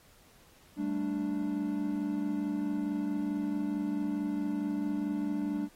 triangle chord, G suspended second, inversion none, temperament equal with one note detuned, 196 / 220.6 / 293.7 Hz, G3 / A3 / D4, 0 / +5 / 0 cents, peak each -34 / -35 / -30 dBFS, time 0.76-5.69 s, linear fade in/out 50 ms, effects pink hiss -61 dBFS RMS until 5.75 s + AAC 48 kbps

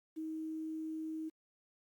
sine tone with quantisation, 316.7 Hz, D#4, 31 cents sharp, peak -38 dBFS, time 0.16-1.3 s, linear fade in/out 20 ms, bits 11, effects Opus 48 kbps

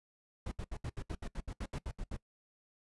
brown noise bursts, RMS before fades -39 dBFS, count 14, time 0.46-2.167 s, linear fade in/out 5 ms, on 56 ms, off 71 ms, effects noise-tail reverb RT60 0.1 s tail -20 dB re dry + resampled to 24000 Hz

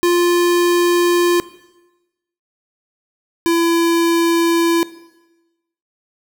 square tone pair in turn, 349.2 / 336.3 Hz, F4 / E4, 0 / +35 cents, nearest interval minor second, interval 65 cents, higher first, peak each -12 / -13 dBFS, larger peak first, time 0.03-1.4 / 3.46-4.83 s, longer neither, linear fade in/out 0 ms, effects noise-tail reverb RT60 1.0 s tail -17 dB re dry

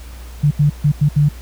sine tone bursts at uneven times, 146.83 Hz, D3, in tune, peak -9 dBFS, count 5, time 0.43-0.51 / 0.59-0.7 / 0.84-0.92 / 1.01-1.09 / 1.16-1.29 s, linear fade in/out 10 ms, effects added 60 Hz sine -31 dBFS peak until 1.41 s + pink hiss -42 dBFS RMS until 1.41 s

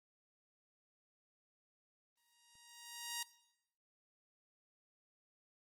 5% pulse tone with exponential growth, 944 Hz, A#5, 22 cents sharp, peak -26 dBFS, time 2.17-3.23 s, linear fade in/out 5 ms, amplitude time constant 230 ms, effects noise-tail reverb RT60 0.8 s tail -19 dB re dry + Opus 24 kbps

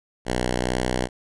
5% pulse tone with pitch glide, 61.74 to 62.53 Hz, B1 to B1, 0 to +22 cents, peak -11 dBFS, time 0.25-1.09 s, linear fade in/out 50 ms, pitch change +22 cents, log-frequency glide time 0.63-0.77 s, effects resampled to 24000 Hz

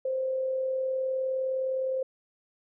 sine tone with amplitude modulation, 523.3 Hz, C5, in tune, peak -25 dBFS, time 0.05-2.03 s, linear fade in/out 5 ms, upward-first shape sine, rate 39.7 Hz, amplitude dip 30%, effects none

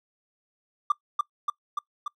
triangle tone with echo, 1180 Hz, D6, 8 cents sharp, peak -14 dBFS, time 0.9-0.92 s, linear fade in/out 5 ms, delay 290 ms, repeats 4, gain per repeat -3 dB, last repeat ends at 2.08 s, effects noise-tail reverb RT60 0.1 s tail -24 dB re dry + tanh soft clip ceiling -15 dBFS

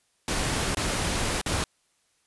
pink noise with dropouts, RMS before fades -27 dBFS, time 0.28-1.64 s, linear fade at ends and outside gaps 1 ms, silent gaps 0.748-0.77 / 1.414-1.461 s, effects white hiss -69 dBFS RMS until 2.26 s + resampled to 24000 Hz

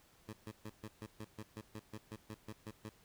15% pulse tone bursts, 108 Hz, A2, 32 cents flat, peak -38 dBFS, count 15, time 0.28-2.895 s, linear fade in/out 10 ms, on 53 ms, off 130 ms, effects pink hiss -67 dBFS RMS until 3.04 s

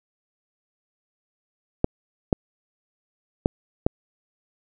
clicks, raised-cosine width 2 ms, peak -4 dBFS, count 4, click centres 1.844 / 2.328 / 3.459 / 3.865 s, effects none

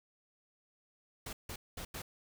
pink noise bursts at uneven times, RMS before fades -43 dBFS, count 4, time 1.26-1.33 / 1.49-1.56 / 1.77-1.85 / 1.94-2.02 s, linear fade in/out 5 ms, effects none

